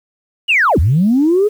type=linear two-way sweep; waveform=sine; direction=down then up; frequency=2960 to 67 to 433.2 Hz; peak=-8 dBFS; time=0.48-1.49 s; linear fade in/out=20 ms; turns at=0.79 s; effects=tanh soft clip ceiling -4 dBFS + 7-bit

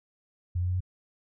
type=tone with pitch steps; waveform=sine; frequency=88.3 / 89.43 / 90.57 / 91.73 Hz; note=F2 / F2 / F#2 / F#2; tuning=+20 / +42 / -36 / -14 cents; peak=-25 dBFS; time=0.55-0.806 s; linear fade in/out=10 ms; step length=64 ms; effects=none

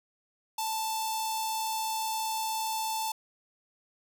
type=tone with notch filter; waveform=sawtooth; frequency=883 Hz; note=A5; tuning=6 cents sharp; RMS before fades=-32 dBFS; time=0.58-3.12 s; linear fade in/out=5 ms; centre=1800 Hz; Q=0.54; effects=none

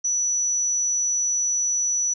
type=tone; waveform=sine; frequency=5920 Hz; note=F#8; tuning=in tune; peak=-20 dBFS; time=0.04-2.14 s; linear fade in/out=10 ms; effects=none

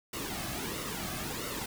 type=noise with flanger; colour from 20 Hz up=pink; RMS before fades=-37 dBFS; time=0.13-1.66 s; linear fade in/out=5 ms; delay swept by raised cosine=1.2 to 2.16 ms; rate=1.5 Hz; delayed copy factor=-0.65; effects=none

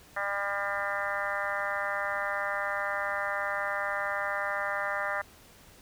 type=harmonic tone; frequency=200 Hz; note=G3; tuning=35 cents sharp; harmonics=3 / 4 / 5 / 6 / 7 / 8 / 9 / 10; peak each=-36 / -38 / -40 / -36 / -37 / -38 / -35 / -40 dBFS; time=0.16-5.22 s; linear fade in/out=10 ms; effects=pink hiss -55 dBFS RMS until 5.81 s

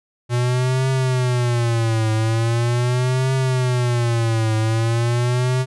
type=tone with vibrato; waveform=square; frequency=120.4 Hz; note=B2; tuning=44 cents flat; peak=-17 dBFS; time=0.29-5.66 s; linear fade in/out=50 ms; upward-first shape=triangle; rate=0.41 Hz; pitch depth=170 cents each way; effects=resampled to 24000 Hz

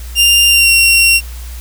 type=tone with pitch glide; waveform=sawtooth; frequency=2794 to 2743 Hz; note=F7 to F7; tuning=0 to -32 cents; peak=-3 dBFS; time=0.15-1.21 s; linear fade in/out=50 ms; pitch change=-32 cents; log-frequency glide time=0.47-0.7 s; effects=added 60 Hz sine -24 dBFS peak until 1.6 s + white hiss -36 dBFS RMS until 1.6 s

